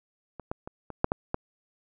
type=clicks; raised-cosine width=1 ms; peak=-25 / -17 / -24 / -24 / -7 / -11 / -13 dBFS; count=7; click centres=0.397 / 0.515 / 0.675 / 0.903 / 1.044 / 1.119 / 1.344 s; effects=none